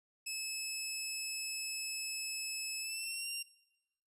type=tone with pitch glide; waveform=15% pulse; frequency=2600 to 2771 Hz; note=E7 to F7; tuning=-24 to -14 cents; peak=-31 dBFS; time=0.26-3.43 s; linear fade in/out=10 ms; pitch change=+110 cents; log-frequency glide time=2.8-3.28 s; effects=noise-tail reverb RT60 0.9 s tail -19 dB re dry + resampled to 32000 Hz